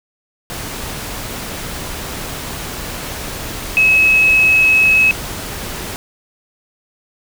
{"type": "tone in noise", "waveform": "sine", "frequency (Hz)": 2571, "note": "E7", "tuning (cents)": -44, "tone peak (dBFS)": -8, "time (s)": [3.77, 5.11], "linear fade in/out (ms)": 0, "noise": "pink", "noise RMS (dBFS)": -26, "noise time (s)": [0.5, 5.96], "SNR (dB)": 15, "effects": []}